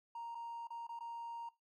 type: tone with dropouts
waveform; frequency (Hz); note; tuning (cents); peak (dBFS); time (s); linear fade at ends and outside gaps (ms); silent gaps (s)
triangle; 932.3; A#5; 0; -40; 0.15-1.49; 5; 0.348-0.352 / 0.672-0.704 / 0.869-0.891 / 0.991-1.006
effects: noise-tail reverb RT60 0.2 s tail -20 dB re dry + tanh soft clip ceiling -38 dBFS